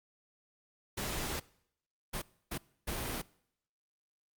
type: noise bursts at uneven times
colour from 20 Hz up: pink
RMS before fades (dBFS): -37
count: 4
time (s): 0.97-1.4 / 2.13-2.22 / 2.51-2.58 / 2.87-3.22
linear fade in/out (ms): 10
effects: noise-tail reverb RT60 0.7 s tail -22 dB re dry + Opus 48 kbps